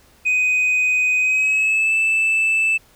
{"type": "tone with pitch glide", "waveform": "sine", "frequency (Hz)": [2501, 2636], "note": ["D#7", "E7"], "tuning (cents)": [8, -1], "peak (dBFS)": -12, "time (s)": [0.25, 2.78], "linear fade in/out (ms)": 20, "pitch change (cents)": 91, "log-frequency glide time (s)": [1.19, 1.94], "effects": ["tanh soft clip ceiling -14 dBFS", "pink hiss -53 dBFS RMS until 2.95 s"]}